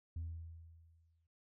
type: tone with exponential decay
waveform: sine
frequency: 82.41 Hz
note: E2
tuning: in tune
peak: -36 dBFS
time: 0.16-1.27 s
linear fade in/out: 5 ms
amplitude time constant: 240 ms
effects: tanh soft clip ceiling -37 dBFS